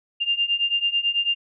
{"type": "beating tone pair", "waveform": "sine", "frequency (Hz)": [2794, 2803.1], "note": ["F7", "F7"], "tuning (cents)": [0, 6], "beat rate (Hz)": 9.1, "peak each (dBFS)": [-24, -22], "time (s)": [0.2, 1.35], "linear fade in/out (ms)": 20, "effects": []}